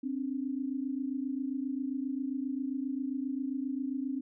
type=tone pair together; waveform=sine; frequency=261.6 / 289.1 Hz; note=C4 / D4; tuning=0 / -27 cents; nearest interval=major second; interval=173 cents; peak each=-33 / -36 dBFS; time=0.03-4.21 s; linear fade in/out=10 ms; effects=none